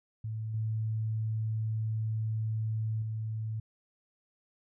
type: tone with level steps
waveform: sine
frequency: 110 Hz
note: A2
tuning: in tune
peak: -33 / -29 / -32 dBFS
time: 0.24-3.6 s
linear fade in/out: 5 ms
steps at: 0.54 / 3.02 s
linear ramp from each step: 2 ms
effects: none